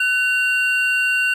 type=tone pair together; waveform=triangle; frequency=1500 / 2767 Hz; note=F#6 / F7; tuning=+23 / -17 cents; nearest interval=major seventh; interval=1060 cents; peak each=-17 dBFS; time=0-1.34 s; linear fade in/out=5 ms; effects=none